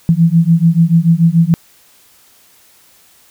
sine beating tone pair, 163.2 / 170.1 Hz, E3 / F3, -17 / -45 cents, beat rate 6.9 Hz, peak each -10 dBFS, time 0.09-1.54 s, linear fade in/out 0 ms, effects white hiss -48 dBFS RMS until 3.3 s

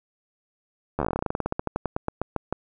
slowing click train, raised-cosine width 1 ms, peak -11 dBFS, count 27, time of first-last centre 0.99-2.526 s, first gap 12 ms, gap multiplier 1.11, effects none

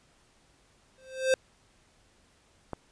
square tone with exponential growth, 523.3 Hz, C5, in tune, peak -19 dBFS, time 0.98-1.34 s, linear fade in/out 1 ms, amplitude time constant 77 ms
click, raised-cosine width 1 ms, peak -20 dBFS, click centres 2.733 s
effects pink hiss -64 dBFS RMS until 2.91 s + resampled to 22050 Hz

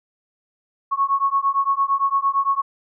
sine beating tone pair, 1098 / 1106.8 Hz, C#6 / C#6, -17 / -3 cents, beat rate 8.8 Hz, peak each -20 dBFS, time 0.91-2.62 s, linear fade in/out 20 ms, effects none

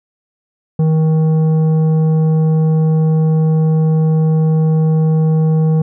sine tone with tanh clipping, 158.2 Hz, D#3, 29 cents sharp, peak -11 dBFS, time 0.79-5.82 s, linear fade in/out 5 ms, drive 9 dB, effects none

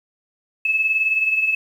sine beating tone pair, 2600 / 2619 Hz, E7 / E7, -24 / -12 cents, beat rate 19 Hz, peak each -17 / -25 dBFS, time 0.65-1.55 s, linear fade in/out 5 ms, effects 8-bit

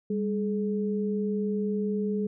sine tone pair together, 200.4 / 424.7 Hz, G3 / G#4, +38 / +39 cents, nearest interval octave + minor second, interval 1301 cents, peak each -27 / -30 dBFS, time 0.1-2.27 s, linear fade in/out 5 ms, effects none

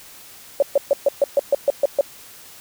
sine tone bursts, 562 Hz, C#5, 24 cents sharp, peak -11 dBFS, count 10, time 0.6-2.01 s, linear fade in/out 2 ms, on 24 ms, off 130 ms, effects white hiss -43 dBFS RMS until 2.6 s

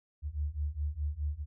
sine beating tone pair, 71.6 / 76.4 Hz, D2 / D#2, -43 / -31 cents, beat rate 4.8 Hz, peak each -35 / -34 dBFS, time 0.22-1.46 s, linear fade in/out 50 ms, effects none

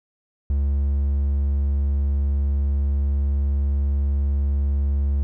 triangle tone, 70.1 Hz, C#2, 20 cents sharp, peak -16 dBFS, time 0.5-5.23 s, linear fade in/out 0 ms, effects none

